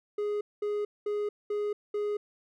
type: tone bursts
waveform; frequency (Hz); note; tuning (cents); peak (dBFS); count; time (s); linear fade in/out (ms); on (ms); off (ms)
triangle; 415.3; G#4; 0; -26; 5; 0.18-2.17; 5; 230; 210
effects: none